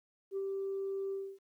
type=tone with ADSR envelope; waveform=sine; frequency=390.3 Hz; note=G4; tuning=8 cents flat; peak=-31 dBFS; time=0.31-1.39 s; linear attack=58 ms; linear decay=42 ms; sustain=-2 dB; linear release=270 ms; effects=tanh soft clip ceiling -30 dBFS + 12-bit